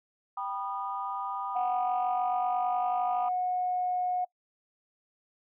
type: chord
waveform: sine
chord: G augmented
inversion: none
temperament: just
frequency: 784 / 980 / 1225 Hz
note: G5 / B5 / D#6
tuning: 0 / -14 / -27 cents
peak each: -36 dBFS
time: 0.37-3.29 s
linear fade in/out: 5 ms
type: tone with pitch glide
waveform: sine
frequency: 738 to 725.7 Hz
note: F#5 to F#5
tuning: -5 to -34 cents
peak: -26 dBFS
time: 1.55-4.25 s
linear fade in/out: 10 ms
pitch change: -29 cents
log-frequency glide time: 1.96-4 s
effects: noise-tail reverb RT60 0.1 s tail -23 dB re dry + tanh soft clip ceiling -19 dBFS